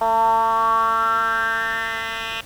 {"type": "tone with band-pass filter sweep", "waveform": "10% pulse", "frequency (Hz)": 225.4, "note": "A3", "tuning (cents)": 42, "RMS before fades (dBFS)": -20, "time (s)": [0.01, 2.41], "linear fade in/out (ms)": 5, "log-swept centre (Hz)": [800, 2500], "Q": 6.1, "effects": ["pink hiss -43 dBFS RMS until 2.45 s"]}